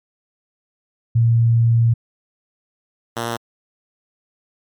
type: tone pair in turn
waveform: sine / 5% pulse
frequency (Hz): 116 / 116.94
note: A#2 / A#2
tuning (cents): -8 / +6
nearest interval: unison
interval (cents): 14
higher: second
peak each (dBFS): -11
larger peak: neither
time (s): 1.15-1.94 / 3.16-3.37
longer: first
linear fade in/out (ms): 10
effects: MP3 96 kbps